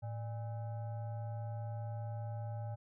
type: tone with frequency modulation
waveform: sine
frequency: 110 Hz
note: A2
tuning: in tune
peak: -38 dBFS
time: 0.02-2.76 s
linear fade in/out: 20 ms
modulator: 705 Hz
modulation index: 0.49
effects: none